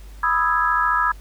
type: chord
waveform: sine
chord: E major seventh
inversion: second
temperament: equal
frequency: 987.8 / 1244.5 / 1318.5 / 1661.2 Hz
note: B5 / D#6 / E6 / G#6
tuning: 0 / 0 / 0 / 0 cents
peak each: -22 dBFS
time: 0.23-1.12 s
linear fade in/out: 5 ms
effects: added 50 Hz sine -37 dBFS peak until 1.2 s + pink hiss -51 dBFS RMS until 1.2 s